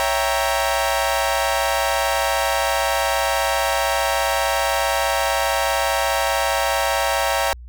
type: chord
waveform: sawtooth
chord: C# diminished seventh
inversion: none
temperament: equal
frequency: 554.4 / 659.3 / 784 / 932.3 Hz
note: C#5 / E5 / G5 / Bb5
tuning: 0 / 0 / 0 / 0 cents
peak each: -20 dBFS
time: 0-7.53 s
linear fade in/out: 0 ms
effects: added 60 Hz sine -35 dBFS peak until 7.68 s